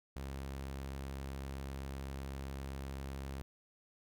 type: tone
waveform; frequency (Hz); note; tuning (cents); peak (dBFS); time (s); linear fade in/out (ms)
sawtooth; 67.8; C#2; -38; -37; 0.16-3.42; 0
effects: none